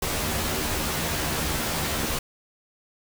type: noise with comb filter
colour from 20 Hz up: pink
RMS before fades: -27 dBFS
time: 0.02-2.19 s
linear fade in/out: 5 ms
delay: 13 ms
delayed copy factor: +0.8
effects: none